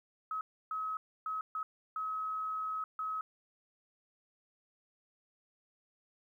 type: tone bursts at uneven times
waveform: sine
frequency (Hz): 1279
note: D#6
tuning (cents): +47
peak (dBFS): -34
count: 6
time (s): 0.31-0.41 / 0.71-0.97 / 1.26-1.41 / 1.55-1.63 / 1.96-2.84 / 2.99-3.21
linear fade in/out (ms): 2
effects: 12-bit